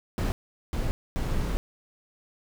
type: noise bursts at uneven times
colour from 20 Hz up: brown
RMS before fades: -27 dBFS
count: 3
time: 0.18-0.32 / 0.73-0.91 / 1.16-1.57 s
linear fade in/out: 0 ms
effects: none